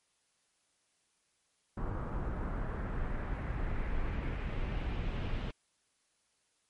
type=noise with low-pass filter sweep; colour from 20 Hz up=brown; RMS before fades=-35 dBFS; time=1.77-5.51 s; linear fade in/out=5 ms; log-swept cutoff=1200 to 3100 Hz; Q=1.9; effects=white hiss -75 dBFS RMS until 6.69 s + MP3 48 kbps